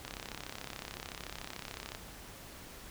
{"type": "click train", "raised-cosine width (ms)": 0.2, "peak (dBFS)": -23, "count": 65, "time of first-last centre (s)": [0.05, 1.949], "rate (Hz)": 33.7, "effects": ["added 50 Hz sine -58 dBFS peak until 2.9 s", "pink hiss -50 dBFS RMS until 2.9 s"]}